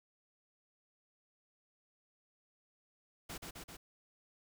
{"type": "noise with echo", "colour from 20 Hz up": "pink", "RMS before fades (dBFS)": -45, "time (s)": [3.29, 3.38], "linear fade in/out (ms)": 10, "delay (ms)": 130, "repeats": 3, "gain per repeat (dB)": -2, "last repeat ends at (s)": 3.77, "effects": []}